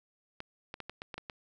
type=clicks; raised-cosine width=0.3 ms; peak=-24 dBFS; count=8; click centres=0.404 / 0.741 / 0.803 / 0.896 / 1.019 / 1.142 / 1.18 / 1.298 s; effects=none